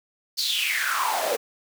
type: noise with high-pass filter sweep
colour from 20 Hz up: pink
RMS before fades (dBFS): -25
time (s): 0.37-1.37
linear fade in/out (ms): 20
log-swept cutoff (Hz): 4800 to 480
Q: 8.1
effects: none